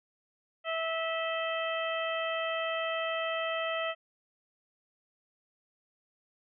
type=harmonic tone with a mistuned harmonic; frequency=653 Hz; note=E5; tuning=17 cents flat; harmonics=1 / 2 / 3 / 4 / 5; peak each=-33 / -36 / -38 / -39 / -40 dBFS; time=0.64-3.95 s; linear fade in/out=50 ms; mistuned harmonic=5; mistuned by=-75 cents; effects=none